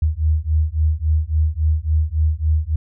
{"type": "beating tone pair", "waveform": "sine", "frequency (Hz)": [76.2, 79.8], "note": ["D#2", "D#2"], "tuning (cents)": [-36, 44], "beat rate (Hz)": 3.6, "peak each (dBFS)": -18, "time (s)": [0.02, 2.76], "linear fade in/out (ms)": 5, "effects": []}